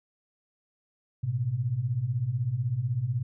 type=beating tone pair; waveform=sine; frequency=110 / 126 Hz; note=A2 / B2; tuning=0 / +35 cents; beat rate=16 Hz; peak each=-31 / -27 dBFS; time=1.23-3.23 s; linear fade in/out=10 ms; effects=none